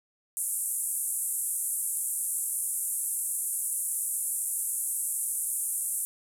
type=band-pass noise; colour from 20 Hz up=pink; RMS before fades=-31 dBFS; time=0.37-6.05 s; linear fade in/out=0 ms; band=8400 to 12000 Hz; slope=48 dB/octave; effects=none